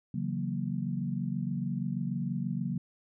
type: chord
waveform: sine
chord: F# dominant seventh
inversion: second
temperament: equal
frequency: 138.59 / 164.81 / 185 / 233.1 Hz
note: C#3 / E3 / F#3 / A#3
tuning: 0 / 0 / 0 / 0 cents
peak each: -35 / -38 / -34 / -36 dBFS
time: 0.14-2.78 s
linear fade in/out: 5 ms
effects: none